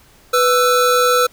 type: tone pair together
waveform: square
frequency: 495.5 / 1324 Hz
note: B4 / E6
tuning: +6 / +7 cents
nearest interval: octave + perfect fourth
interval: 1701 cents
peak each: -15 dBFS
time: 0.33-1.27 s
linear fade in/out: 10 ms
effects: pink hiss -49 dBFS RMS until 1.32 s